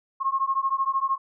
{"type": "beating tone pair", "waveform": "sine", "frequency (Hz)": [1073, 1086], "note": ["C6", "C#6"], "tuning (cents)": [43, -36], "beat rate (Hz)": 13, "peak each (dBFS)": -25, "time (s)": [0.2, 1.18], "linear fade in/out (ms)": 20, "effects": []}